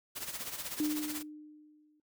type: noise with tremolo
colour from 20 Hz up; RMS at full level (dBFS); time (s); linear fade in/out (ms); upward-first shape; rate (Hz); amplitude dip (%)
white; -38; 0.15-1.23; 20; sine; 16; 65
type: tone with exponential decay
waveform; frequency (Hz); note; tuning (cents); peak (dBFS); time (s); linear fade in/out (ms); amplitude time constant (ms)
sine; 302.5; D#4; -49; -27; 0.8-2; 2; 260
effects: noise-tail reverb RT60 0.2 s tail -25 dB re dry